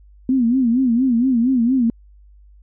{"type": "tone with vibrato", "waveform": "sine", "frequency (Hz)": 246.9, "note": "B3", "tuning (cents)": 0, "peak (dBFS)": -13, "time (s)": [0.29, 1.9], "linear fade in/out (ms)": 2, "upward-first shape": "sine", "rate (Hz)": 4.3, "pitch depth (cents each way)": 140, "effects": ["added 50 Hz sine -44 dBFS peak until 2.62 s"]}